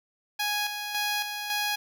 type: tone with tremolo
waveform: 10% pulse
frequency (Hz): 830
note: G#5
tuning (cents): -1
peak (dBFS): -18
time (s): 0.39-1.76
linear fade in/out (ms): 10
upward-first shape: square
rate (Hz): 1.8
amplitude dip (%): 50
effects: none